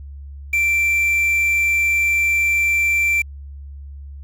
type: tone with quantisation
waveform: triangle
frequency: 2349 Hz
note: D7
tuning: in tune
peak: -13 dBFS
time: 0.53-3.22 s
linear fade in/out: 5 ms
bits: 6
effects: added 70 Hz sine -32 dBFS peak until 4.23 s